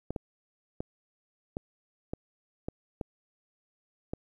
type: clicks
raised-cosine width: 2 ms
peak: -20 dBFS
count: 8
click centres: 0.106 / 0.162 / 0.805 / 1.569 / 2.135 / 2.685 / 3.012 / 4.135 s
effects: 10-bit